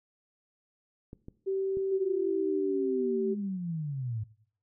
clicks, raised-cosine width 3 ms, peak -30 dBFS, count 3, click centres 1.131 / 1.284 / 1.771 s
sine tone, 386.1 Hz, G4, 26 cents flat, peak -27 dBFS, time 1.46-3.35 s, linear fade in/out 20 ms
sine linear sweep, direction down, 382.1 to 103.5 Hz, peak -31 dBFS, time 1.91-4.24 s, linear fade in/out 10 ms
effects noise-tail reverb RT60 0.6 s tail -19 dB re dry

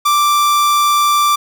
45% pulse tone, 1174.7 Hz, D6, in tune, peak -10 dBFS, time 0.05-1.36 s, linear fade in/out 10 ms, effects none

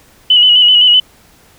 sine tone with vibrato, 2960 Hz, F#7, in tune, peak -4 dBFS, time 0.3-1 s, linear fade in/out 5 ms, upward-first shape square, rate 7.8 Hz, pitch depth 33 cents each way, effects pink hiss -46 dBFS RMS until 1.58 s

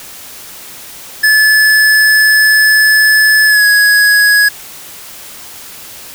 square tone with pitch glide, 1728 to 1669.1 Hz, A6 to G#6, -32 to +8 cents, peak -6 dBFS, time 1.23-4.49 s, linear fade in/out 10 ms, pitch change -60 cents, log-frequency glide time 3.46-3.65 s, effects white hiss -31 dBFS RMS until 6.14 s

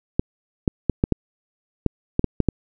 clicks, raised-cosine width 3 ms, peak -4 dBFS, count 10, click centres 0.195 / 0.678 / 0.897 / 1.039 / 1.123 / 1.863 / 2.194 / 2.243 / 2.403 / 2.487 s, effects none

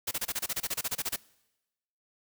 white noise bursts, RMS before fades -31 dBFS, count 16, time 0.07-1.163 s, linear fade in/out 10 ms, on 43 ms, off 27 ms, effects noise-tail reverb RT60 1.0 s tail -23 dB re dry

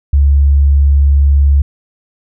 sine tone, 70.4 Hz, C#2, 27 cents sharp, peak -5 dBFS, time 0.13-1.62 s, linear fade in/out 5 ms, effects none

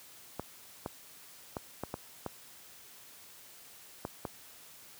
clicks, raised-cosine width 1 ms, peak -21 dBFS, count 8, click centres 0.396 / 0.861 / 1.568 / 1.836 / 1.941 / 2.263 / 4.051 / 4.252 s, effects white hiss -54 dBFS RMS until 4.99 s + high-pass 60 Hz 12 dB/octave

